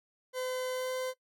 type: tone with pitch glide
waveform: 40% pulse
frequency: 510 to 513.8 Hz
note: C5 to C5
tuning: -44 to -32 cents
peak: -32 dBFS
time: 0.33-1.14 s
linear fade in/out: 50 ms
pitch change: +12 cents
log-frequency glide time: 0.73-0.94 s
effects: noise-tail reverb RT60 0.1 s tail -19 dB re dry